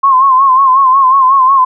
sine tone with vibrato, 1062 Hz, C6, 25 cents sharp, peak -4 dBFS, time 0.03-1.65 s, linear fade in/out 10 ms, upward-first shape sine, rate 5.5 Hz, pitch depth 75 cents each way, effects none

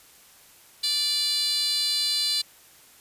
10% pulse tone with high-pass filter, 585 Hz, D5, 7 cents flat, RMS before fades -25 dBFS, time 0.83-2.42 s, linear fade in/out 10 ms, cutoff 4400 Hz, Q 8.8, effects white hiss -53 dBFS RMS until 3 s + resampled to 32000 Hz

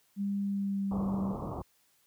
sine tone with pitch glide, 200 to 194.53 Hz, G3 to G3, +35 to -13 cents, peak -29 dBFS, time 0.16-1.36 s, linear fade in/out 50 ms, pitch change -48 cents, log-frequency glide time 0.4-1.2 s
pink low-pass noise, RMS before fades -37 dBFS, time 0.91-1.62 s, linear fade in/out 5 ms, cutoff 1200 Hz, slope 96 dB/octave
effects white hiss -69 dBFS RMS until 2.06 s + high-pass 60 Hz 12 dB/octave

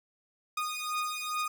sawtooth beating tone pair, 1233 / 1235.4 Hz, D#6 / D#6, -16 / -13 cents, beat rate 2.4 Hz, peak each -31 dBFS, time 0.57-1.48 s, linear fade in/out 5 ms, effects none

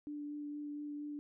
sine tone with vibrato, 293.7 Hz, D4, in tune, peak -40 dBFS, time 0.07-1.19 s, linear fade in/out 0 ms, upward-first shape sine, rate 4.3 Hz, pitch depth 10 cents each way, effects none

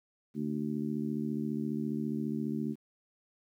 harmonic tone, 74.7 Hz, D2, 30 cents sharp, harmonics 2 / 3 / 4 / 5, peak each -39 / -33 / -38 / -42 dBFS, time 0.34-2.76 s, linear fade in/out 50 ms, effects 11-bit

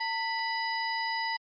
harmonic tone with a mistuned harmonic, 987.8 Hz, B5, in tune, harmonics 1 / 2 / 3 / 4 / 5, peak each -32 / -33 / -44 / -45 / -37 dBFS, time 0-1.37 s, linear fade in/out 10 ms, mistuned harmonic 1, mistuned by -150 cents, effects Opus 24 kbps

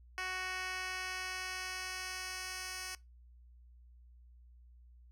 10% pulse tone with band-pass filter sweep, 370.7 Hz, F#4, 3 cents sharp, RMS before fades -41 dBFS, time 0.18-2.95 s, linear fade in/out 0 ms, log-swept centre 2600 to 6300 Hz, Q 0.74, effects noise-tail reverb RT60 0.2 s tail -21 dB re dry + added 60 Hz sine -56 dBFS peak until 5.11 s

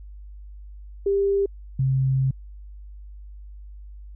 sine tone pair in turn, 397.1 / 132.88 Hz, G4 / C3, +22 / +27 cents, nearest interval octave + perfect fifth, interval 1895 cents, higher first, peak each -18 dBFS, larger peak neither, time 1.06-1.46 / 1.79-2.31 s, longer second, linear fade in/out 5 ms, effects added 50 Hz sine -38 dBFS peak until 4.15 s

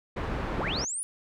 pink low-pass noise, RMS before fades -32 dBFS, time 0.16-0.85 s, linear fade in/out 10 ms, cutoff 1700 Hz, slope 12 dB/octave
sine linear sweep, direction up, 32.31 to 10070 Hz, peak -30 dBFS, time 0.58-1.03 s, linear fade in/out 0 ms
effects none

